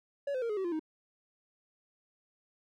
triangle tone with pitch steps, 565 / 512.2 / 464.3 / 420.8 / 381.5 / 345.8 / 313.5 Hz, C#5 / C5 / A#4 / G#4 / G4 / F4 / D#4, +33 / -37 / -7 / +23 / -47 / -17 / +13 cents, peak -29 dBFS, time 0.27-0.795 s, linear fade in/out 5 ms, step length 75 ms, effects none

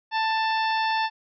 harmonic tone, 885 Hz, A5, 10 cents sharp, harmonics 1 / 2 / 3 / 4 / 5 / 6, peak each -23 / -29 / -33 / -35 / -37 / -39 dBFS, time 0.11-1.1 s, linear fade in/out 50 ms, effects none

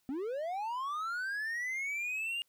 triangle linear sweep, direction up, 248.8 to 2843 Hz, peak -32 dBFS, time 0.09-2.42 s, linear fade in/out 0 ms, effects white hiss -75 dBFS RMS until 2.48 s

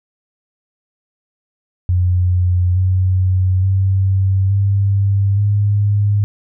sine tone with pitch steps, 89.9 / 92.91 / 96.02 / 99.23 / 102.55 Hz, F#2 / F#2 / G2 / G2 / G#2, -49 / +8 / -35 / +22 / -21 cents, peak -11 dBFS, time 1.89-6.24 s, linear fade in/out 0 ms, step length 870 ms, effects none

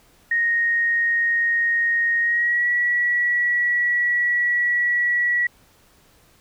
sine tone with pitch glide, 1864.7 to 1934.9 Hz, A#6 to B6, 0 to -36 cents, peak -17 dBFS, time 0.31-5.47 s, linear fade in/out 5 ms, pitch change +64 cents, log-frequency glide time 2.2-2.68 s, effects pink hiss -56 dBFS RMS until 6.4 s

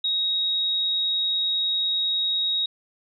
sine tone, 3782 Hz, A#7, 24 cents sharp, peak -21 dBFS, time 0.04-2.66 s, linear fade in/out 5 ms, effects none

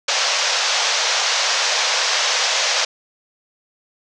white band-pass noise, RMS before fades -19 dBFS, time 0.08-2.85 s, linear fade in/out 5 ms, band 490 to 6400 Hz, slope 48 dB/octave, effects none

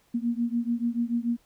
sine beating tone pair, 233.1 / 240 Hz, A#3 / B3, 0 / -49 cents, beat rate 6.9 Hz, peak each -27 / -28 dBFS, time 0.14-1.37 s, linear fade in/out 10 ms, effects pink hiss -65 dBFS RMS until 1.45 s

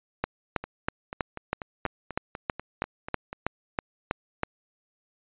two click trains, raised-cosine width 0.5 ms, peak -20 / -10 dBFS, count 12 / 14, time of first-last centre 0.64-3.329 / 0.24-4.434 s, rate 4.09 / 3.1 Hz, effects resampled to 8000 Hz

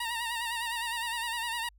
15% pulse tone with vibrato, 932.3 Hz, A#5, in tune, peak -25 dBFS, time 0-1.69 s, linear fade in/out 5 ms, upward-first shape sine, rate 9.8 Hz, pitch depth 62 cents each way, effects added 50 Hz sine -57 dBFS peak until 1.78 s

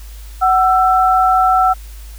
sine tone pair together, 747.6 / 1333 Hz, F#5 / E6, +18 / +19 cents, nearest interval minor seventh, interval 1001 cents, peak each -11 / -13 dBFS, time 0.41-1.74 s, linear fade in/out 20 ms, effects added 52 Hz sine -30 dBFS peak until 2.18 s + white hiss -43 dBFS RMS until 2.18 s

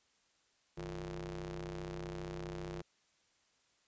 sawtooth ring-modulated tone, 95.1 Hz, F#2, 48 cents sharp, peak -34 dBFS, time 0.77-2.82 s, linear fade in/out 10 ms, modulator 254 Hz, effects white hiss -73 dBFS RMS until 3.87 s + resampled to 16000 Hz

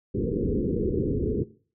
white low-pass noise, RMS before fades -26 dBFS, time 0.14-1.44 s, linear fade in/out 10 ms, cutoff 480 Hz, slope 96 dB/octave, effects noise-tail reverb RT60 0.4 s tail -17 dB re dry

